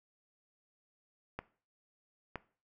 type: clicks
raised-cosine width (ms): 0.5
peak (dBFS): -23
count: 2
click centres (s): 1.39 / 2.357
effects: noise-tail reverb RT60 0.4 s tail -18 dB re dry